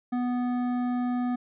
sine tone with hard clipping, 246.6 Hz, B3, 2 cents flat, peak -27 dBFS, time 0.12-1.36 s, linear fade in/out 10 ms, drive 11 dB, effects resampled to 8000 Hz

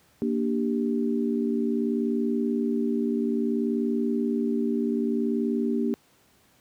sine chord, G minor, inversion first, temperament equal, 233.1 / 293.7 / 392 Hz, Bb3 / D4 / G4, 0 / 0 / 0 cents, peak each -25 / -29 / -29 dBFS, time 0.22-5.94 s, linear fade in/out 0 ms, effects pink hiss -61 dBFS RMS until 6.6 s + high-pass 80 Hz 12 dB/octave

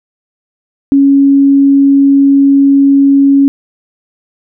sine tone, 277.2 Hz, C#4, in tune, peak -3 dBFS, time 0.92-3.48 s, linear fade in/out 0 ms, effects none

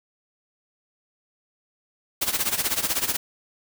white noise with tremolo, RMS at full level -22 dBFS, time 2.21-3.17 s, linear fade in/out 10 ms, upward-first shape sine, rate 16 Hz, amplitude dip 80%, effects none

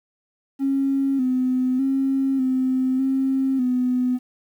triangle tone with pitch steps, 272.9 / 255.2 / 269.4 / 259 / 266.7 / 250.8 Hz, C#4 / C4 / C#4 / C4 / C4 / B3, -27 / -43 / -49 / -17 / +33 / +27 cents, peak -14 dBFS, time 0.59-4.19 s, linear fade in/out 50 ms, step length 600 ms, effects tanh soft clip ceiling -16 dBFS + 9-bit

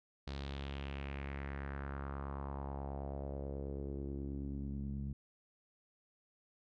sawtooth tone with low-pass filter sweep, 69.3 Hz, C#2, in tune, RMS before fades -42 dBFS, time 0.27-5.13 s, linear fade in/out 5 ms, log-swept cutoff 4300 to 180 Hz, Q 2.9, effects none

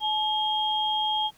sine tone pair together, 857 / 3238 Hz, A5 / G#7, -46 / -45 cents, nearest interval octave + major seventh, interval 2301 cents, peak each -26 dBFS, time 0-1.31 s, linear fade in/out 50 ms, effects pink hiss -58 dBFS RMS until 1.37 s

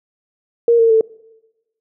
sine tone with pitch steps, 468.3 / 456 / 444.1 Hz, A#4 / A#4 / A4, +8 / -38 / +16 cents, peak -8 dBFS, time 0.68-1.01 s, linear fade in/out 2 ms, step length 110 ms, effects noise-tail reverb RT60 1.0 s tail -23 dB re dry

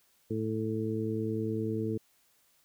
harmonic tone, 110 Hz, A2, in tune, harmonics 1 / 2 / 3 / 4, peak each -35 / -35 / -35 / -35 dBFS, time 0.3-1.98 s, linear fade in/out 10 ms, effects white hiss -68 dBFS RMS until 2.64 s

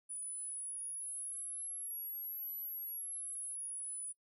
sine exponential two-way sweep, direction up then down, 9820 to 11840 to 9820 Hz, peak -40 dBFS, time 0.09-4.13 s, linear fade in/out 20 ms, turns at 2.57 s, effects noise-tail reverb RT60 0.1 s tail -26 dB re dry

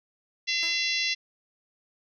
harmonic tone, 681 Hz, F5, 44 cents flat, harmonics 3 / 4 / 5 / 6 / 7 / 8 / 9, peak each -31 / -30 / -33 / -32 / -34 / -35 / -38 dBFS, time 0.47-1.15 s, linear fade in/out 20 ms
10% pulse tone with exponential decay, 329.6 Hz, E4, in tune, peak -32 dBFS, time 0.63-0.94 s, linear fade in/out 0 ms, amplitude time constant 67 ms
effects none

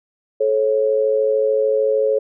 sine tone pair together, 432.9 / 546.3 Hz, A4 / C#5, -28 / -25 cents, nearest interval major third, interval 403 cents, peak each -17 dBFS, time 0.4-2.19 s, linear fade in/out 10 ms, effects none

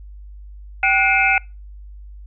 sine tone cluster, 775 / 1460 / 2128 / 2347 / 2574 Hz, G5 / F#6 / C7 / D7 / E7, -20 / -24 / +29 / -2 / -42 cents, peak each -20 dBFS, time 0.83-1.38 s, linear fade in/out 2 ms, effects noise-tail reverb RT60 0.3 s tail -26 dB re dry + added 50 Hz sine -35 dBFS peak until 2.26 s

